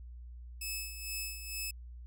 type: tone with tremolo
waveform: 10% pulse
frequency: 2600 Hz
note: E7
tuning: 24 cents flat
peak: -27 dBFS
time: 0.61-1.71 s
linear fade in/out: 5 ms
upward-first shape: sine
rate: 2.2 Hz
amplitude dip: 65%
effects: added 60 Hz sine -45 dBFS peak until 2.06 s